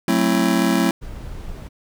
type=chord; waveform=square; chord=F# half-diminished seventh; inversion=none; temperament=just; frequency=185 / 222 / 266.4 / 333 Hz; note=F#3 / A3 / C4 / E4; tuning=0 / +16 / +31 / +18 cents; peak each=-22 dBFS; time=0.08-0.91 s; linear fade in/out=2 ms
type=noise; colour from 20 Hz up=brown; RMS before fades=-32 dBFS; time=1.01-1.69 s; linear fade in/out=20 ms
effects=none